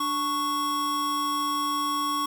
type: tone pair together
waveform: square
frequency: 293.9 / 1108.7 Hz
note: D4 / C#6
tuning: +1 / 0 cents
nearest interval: octave + major seventh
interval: 2299 cents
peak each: -34 / -26 dBFS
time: 0-2.26 s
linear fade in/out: 5 ms
effects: none